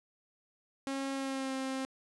sawtooth tone with pitch glide, 271.8 to 265 Hz, C#4 to C4, -34 to +22 cents, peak -30 dBFS, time 0.87-1.85 s, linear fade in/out 0 ms, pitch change -44 cents, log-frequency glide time 1.13-1.54 s, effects resampled to 24000 Hz

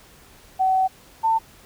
sine tone pair in turn, 756 / 895.7 Hz, F#5 / A5, +37 / +31 cents, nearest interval minor third, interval 294 cents, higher second, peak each -16 dBFS, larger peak neither, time 0.59-0.88 / 1.23-1.39 s, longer first, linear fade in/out 20 ms, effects pink hiss -50 dBFS RMS until 1.65 s

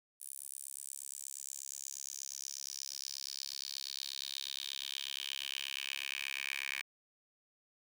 10% pulse tone with high-pass filter sweep, 68.4 Hz, C#2, 23 cents flat, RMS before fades -43 dBFS, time 0.2-6.82 s, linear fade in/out 10 ms, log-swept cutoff 10000 to 2200 Hz, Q 4.1, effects none

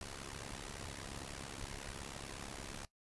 pink noise with amplitude modulation, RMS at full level -43 dBFS, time 0.01-2.85 s, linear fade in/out 2 ms, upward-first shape sine, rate 68.8 Hz, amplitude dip 85%, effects noise-tail reverb RT60 0.1 s tail -18 dB re dry + resampled to 24000 Hz

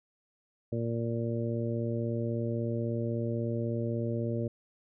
harmonic tone, 116.3 Hz, A#2, 4 cents flat, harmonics 1 / 2 / 3 / 4 / 5, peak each -32 / -35 / -37 / -38 / -39 dBFS, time 0.72-4.48 s, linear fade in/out 5 ms, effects none

